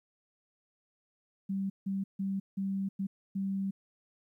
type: tone bursts at uneven times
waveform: sine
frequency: 194.6 Hz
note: G3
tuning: 12 cents flat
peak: -30 dBFS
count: 6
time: 1.49-1.7 / 1.86-2.04 / 2.19-2.4 / 2.57-2.89 / 2.99-3.07 / 3.35-3.71 s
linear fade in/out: 10 ms
effects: 12-bit